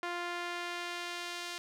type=tone with band-pass filter sweep; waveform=sawtooth; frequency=349.2 Hz; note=F4; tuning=in tune; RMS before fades=-39 dBFS; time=0.03-1.58 s; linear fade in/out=0 ms; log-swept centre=1500 to 4100 Hz; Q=0.78; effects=none